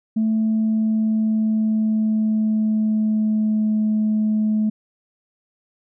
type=tone with pitch glide; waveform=sine; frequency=220 to 215 Hz; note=A3 to A3; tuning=0 to -40 cents; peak=-15 dBFS; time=0.16-4.7 s; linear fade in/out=10 ms; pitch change=-40 cents; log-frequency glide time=0.29-3.78 s; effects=tanh soft clip ceiling -13 dBFS